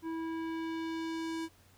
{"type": "tone with low-pass filter sweep", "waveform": "square", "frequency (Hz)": 326.3, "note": "E4", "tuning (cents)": -18, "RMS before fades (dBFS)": -37, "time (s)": [0.02, 1.49], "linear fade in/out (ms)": 50, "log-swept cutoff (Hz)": [1300, 9500], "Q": 0.8, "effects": ["added 93 Hz sine -64 dBFS peak until 1.77 s", "pink hiss -64 dBFS RMS until 1.77 s"]}